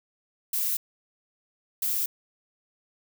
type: noise bursts at uneven times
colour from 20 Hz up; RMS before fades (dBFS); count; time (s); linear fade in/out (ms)
violet; -27; 2; 0.53-0.77 / 1.82-2.06; 5
effects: none